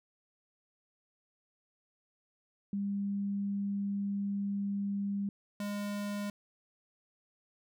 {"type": "tone pair in turn", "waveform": ["sine", "square"], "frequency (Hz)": [200.2, 204.5], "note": ["G3", "G#3"], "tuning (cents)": [37, -26], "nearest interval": "unison", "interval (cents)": 37, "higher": "second", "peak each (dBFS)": [-31, -35], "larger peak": "first", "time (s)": [[2.73, 5.29], [5.6, 6.3]], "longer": "first", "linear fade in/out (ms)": 2, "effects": []}